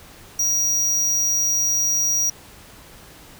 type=tone; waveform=square; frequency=5750 Hz; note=F8; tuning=50 cents sharp; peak=-18 dBFS; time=0.39-2.3 s; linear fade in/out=5 ms; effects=pink hiss -45 dBFS RMS until 3.39 s